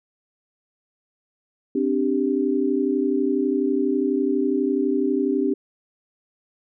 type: chord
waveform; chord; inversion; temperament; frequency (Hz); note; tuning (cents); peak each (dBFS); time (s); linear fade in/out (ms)
sine; C suspended second; none; equal; 261.6 / 293.7 / 392; C4 / D4 / G4; 0 / 0 / 0; -23 / -23 / -23; 1.75-5.54; 5
effects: none